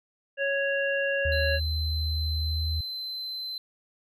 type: harmonic tone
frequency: 554.4 Hz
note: C#5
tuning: in tune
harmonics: 1 / 3 / 5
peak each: -27 / -28 / -33 dBFS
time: 0.37-1.6 s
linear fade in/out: 50 ms
type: tone with pitch glide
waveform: sine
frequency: 77.78 to 78.91 Hz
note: D#2 to D#2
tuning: 0 to +25 cents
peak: -26 dBFS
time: 1.25-2.81 s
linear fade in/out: 5 ms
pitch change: +25 cents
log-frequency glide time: 2.43-2.61 s
type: tone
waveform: triangle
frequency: 4068 Hz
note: C8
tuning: 50 cents flat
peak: -31 dBFS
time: 1.32-3.58 s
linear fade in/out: 2 ms
effects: none